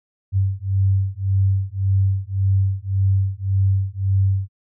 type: beating tone pair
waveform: sine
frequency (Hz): 96 / 97.8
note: G2 / G2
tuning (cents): -36 / -4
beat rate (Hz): 1.8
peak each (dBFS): -19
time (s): 0.32-4.49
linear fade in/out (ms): 50
effects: none